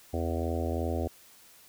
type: harmonic tone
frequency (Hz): 82.9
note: E2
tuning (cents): +10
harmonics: 1 / 3 / 4 / 5 / 6 / 7 / 8 / 9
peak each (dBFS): -31 / -36 / -37 / -38 / -39 / -39 / -40 / -41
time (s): 0.13-1.08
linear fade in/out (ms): 10
effects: white hiss -56 dBFS RMS until 1.68 s